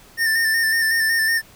square tone with vibrato, 1800 Hz, A6, 39 cents sharp, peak -17 dBFS, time 0.17-1.42 s, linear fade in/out 50 ms, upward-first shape square, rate 5.4 Hz, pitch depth 28 cents each way, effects pink hiss -48 dBFS RMS until 1.55 s

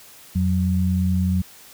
sine tone pair together, 87.34 / 184.1 Hz, F2 / F#3, +1 / -8 cents, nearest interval octave + minor second, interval 1291 cents, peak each -20 dBFS, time 0.35-1.42 s, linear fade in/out 10 ms, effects white hiss -46 dBFS RMS until 1.73 s

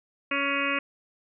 harmonic tone, 279.7 Hz, C#4, 16 cents sharp, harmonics 1 / 2 / 4 / 5 / 6 / 7 / 8 / 9 / 10, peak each -33 / -34 / -32 / -34 / -36 / -34 / -33 / -30 / -35 dBFS, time 0.31-0.79 s, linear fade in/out 5 ms, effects none

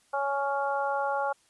harmonic tone, 278.8 Hz, C#4, 10 cents sharp, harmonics 2 / 3 / 4 / 5, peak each -31 / -29 / -35 / -34 dBFS, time 0.13-1.33 s, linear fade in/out 10 ms, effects white hiss -65 dBFS RMS until 1.49 s + resampled to 24000 Hz

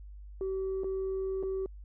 sine tone with dropouts, 382.5 Hz, G4, 42 cents flat, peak -29 dBFS, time 0.41-1.66 s, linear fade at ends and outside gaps 1 ms, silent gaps 0.835-0.843 / 1.428-1.434 s, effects tanh soft clip ceiling -28 dBFS + added 50 Hz sine -44 dBFS peak until 1.84 s

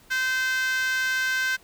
5% pulse tone with high-pass filter, 517 Hz, C5, 21 cents flat, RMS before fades -25 dBFS, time 0.1-1.57 s, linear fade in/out 20 ms, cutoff 1500 Hz, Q 7.2, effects pink hiss -55 dBFS RMS until 1.63 s

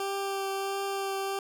20% pulse tone with vibrato, 392 Hz, G4, in tune, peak -25 dBFS, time 0-1.39 s, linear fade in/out 2 ms, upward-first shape triangle, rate 1.5 Hz, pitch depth 13 cents each way, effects none

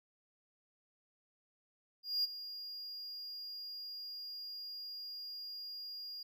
triangle tone with ADSR envelope, 4833 Hz, D8, 49 cents sharp, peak -28 dBFS, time 2.03-6.23 s, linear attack 210 ms, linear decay 20 ms, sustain -14 dB, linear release 5 ms, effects none

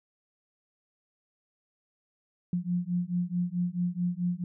sine beating tone pair, 174.61 / 179.21 Hz, F3 / F3, 0 / +45 cents, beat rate 4.6 Hz, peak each -30 dBFS, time 2.53-4.44 s, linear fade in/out 2 ms, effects none

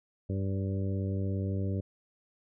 harmonic tone with a mistuned harmonic, 97.4 Hz, G2, 11 cents flat, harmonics 1 / 2 / 3 / 4 / 5 / 6, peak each -30 / -36 / -40 / -42 / -44 / -46 dBFS, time 0.29-1.81 s, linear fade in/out 10 ms, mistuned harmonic 6, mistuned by -16 cents, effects none

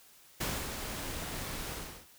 pink noise with ADSR envelope, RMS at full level -33 dBFS, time 0.4-2.07 s, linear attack 10 ms, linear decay 260 ms, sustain -6 dB, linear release 360 ms, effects white hiss -59 dBFS RMS until 2.18 s

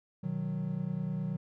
triangle chord, B major, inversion none, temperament equal with one note detuned, 124.55 / 155.56 / 185 Hz, B2 / D#3 / F#3, +15 / 0 / 0 cents, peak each -38 / -33 / -33 dBFS, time 0.23-1.37 s, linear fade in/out 10 ms, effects none

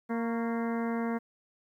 harmonic tone with a mistuned harmonic, 231.5 Hz, A#3, 12 cents flat, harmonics 1 / 2 / 3 / 4 / 5 / 6 / 7 / 8 / 9, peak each -30 / -36 / -40 / -42 / -44 / -46 / -47 / -48 / -49 dBFS, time 0.09-1.19 s, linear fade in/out 20 ms, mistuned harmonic 5, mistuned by -54 cents, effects 11-bit

